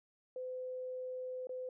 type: tone with dropouts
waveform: sine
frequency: 509 Hz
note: C5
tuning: 48 cents flat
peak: -39 dBFS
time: 0.36-1.69 s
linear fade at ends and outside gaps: 2 ms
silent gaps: 1.471-1.493 s
effects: none